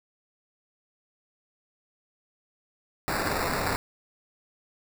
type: noise with sample-and-hold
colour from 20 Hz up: white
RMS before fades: -28 dBFS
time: 3.08-3.76 s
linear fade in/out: 0 ms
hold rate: 3150 Hz
effects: none